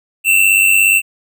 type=tone pair together; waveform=square; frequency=2637 / 2734 Hz; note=E7 / F7; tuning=0 / -37 cents; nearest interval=minor second; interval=63 cents; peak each=-12 dBFS; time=0.24-1.02 s; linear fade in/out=50 ms; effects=none